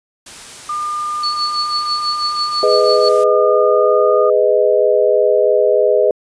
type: noise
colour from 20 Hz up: white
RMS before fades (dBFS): -34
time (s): 0.26-3.24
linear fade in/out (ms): 5
type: tone with pitch glide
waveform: sine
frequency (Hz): 1205 to 1223.2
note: D6 to D#6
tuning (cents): +44 to -30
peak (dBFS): -18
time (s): 0.69-4.3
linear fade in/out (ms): 5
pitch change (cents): +26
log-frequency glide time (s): 2.95-4.1
type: tone with tremolo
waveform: sine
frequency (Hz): 4435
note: C#8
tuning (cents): 0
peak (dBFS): -15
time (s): 1.23-3.09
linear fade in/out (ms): 5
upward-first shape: triangle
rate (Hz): 6.1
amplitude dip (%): 95
type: chord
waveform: sine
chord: G# minor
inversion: none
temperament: just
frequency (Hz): 415.3 / 498.4 / 623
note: G#4 / B4 / D#5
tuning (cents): 0 / +16 / +2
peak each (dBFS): -14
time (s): 2.63-6.11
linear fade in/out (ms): 2
effects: resampled to 22050 Hz